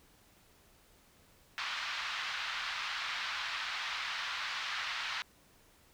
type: band-pass noise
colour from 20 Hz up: pink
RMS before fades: -38 dBFS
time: 1.58-5.22 s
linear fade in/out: 0 ms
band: 1100 to 4400 Hz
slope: 24 dB/octave
effects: pink hiss -64 dBFS RMS until 5.93 s